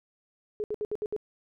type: tone bursts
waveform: sine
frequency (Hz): 422.3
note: G#4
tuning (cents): +29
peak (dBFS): -28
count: 6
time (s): 0.6-1.164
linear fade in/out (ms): 0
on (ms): 39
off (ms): 66
effects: none